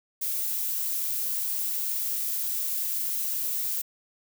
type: noise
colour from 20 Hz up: violet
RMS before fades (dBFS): -29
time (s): 0.21-3.82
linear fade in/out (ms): 10
effects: none